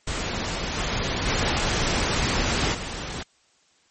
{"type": "noise with level steps", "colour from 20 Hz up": "pink", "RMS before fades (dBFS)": [-28, -26, -23, -32], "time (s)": [0.07, 3.23], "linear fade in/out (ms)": 5, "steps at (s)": [0.77, 1.25, 2.73], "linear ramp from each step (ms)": 20, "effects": ["white hiss -62 dBFS RMS until 3.9 s", "MP3 32 kbps"]}